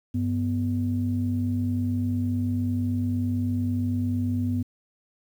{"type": "tone pair together", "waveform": "sine", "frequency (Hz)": [97.98, 246.9], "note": ["G2", "B3"], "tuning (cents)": [0, 0], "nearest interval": "octave + major third", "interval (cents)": 1600, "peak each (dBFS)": -25, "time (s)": [0.14, 4.63], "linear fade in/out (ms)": 10, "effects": ["tanh soft clip ceiling -15 dBFS", "9-bit"]}